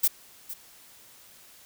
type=noise with echo; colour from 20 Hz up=violet; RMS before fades=-21 dBFS; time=0.03-0.08 s; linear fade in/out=10 ms; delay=460 ms; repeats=1; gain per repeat=-15 dB; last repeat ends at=0.54 s; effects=white hiss -53 dBFS RMS until 1.65 s